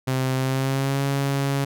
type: tone with pitch glide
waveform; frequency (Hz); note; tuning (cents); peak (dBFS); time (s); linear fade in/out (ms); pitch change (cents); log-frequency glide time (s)
sawtooth; 130.81 to 138.59; C3 to C#3; 0 to 0; -17; 0.07-1.65; 10; +100; 0.36-1.03
effects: none